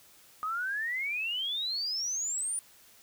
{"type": "exponential sweep", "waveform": "sine", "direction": "up", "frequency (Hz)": [1229, 9540], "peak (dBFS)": -30, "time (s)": [0.43, 2.59], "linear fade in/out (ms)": 0, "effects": ["white hiss -58 dBFS RMS until 3.02 s"]}